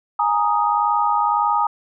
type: chord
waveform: sine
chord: Ab suspended second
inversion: none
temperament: equal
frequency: 830.6 / 932.3 / 1244.5 Hz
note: Ab5 / Bb5 / Eb6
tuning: 0 / 0 / 0 cents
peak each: -20 dBFS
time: 0.19-1.67 s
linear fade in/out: 5 ms
effects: none